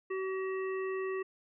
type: harmonic tone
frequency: 380 Hz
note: F#4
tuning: 46 cents sharp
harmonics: 1 / 3 / 5 / 7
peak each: -33 / -43 / -44 / -50 dBFS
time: 0.1-1.23 s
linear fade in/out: 10 ms
effects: none